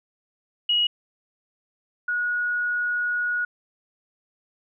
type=tone pair in turn; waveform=sine; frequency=2900 / 1453.9 Hz; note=F#7 / F#6; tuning=-35 / -31 cents; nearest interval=octave; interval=1196 cents; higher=first; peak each=-18 / -22 dBFS; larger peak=first; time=0.69-0.87 / 2.08-3.45 s; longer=second; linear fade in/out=5 ms; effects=none